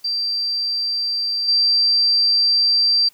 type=tone with level steps; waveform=sine; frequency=4699 Hz; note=D8; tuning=in tune; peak=-19 / -13 dBFS; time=0.04-3.09 s; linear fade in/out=10 ms; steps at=1.48 s; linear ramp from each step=5 ms; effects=white hiss -54 dBFS RMS until 3.13 s + high-pass 60 Hz 12 dB/octave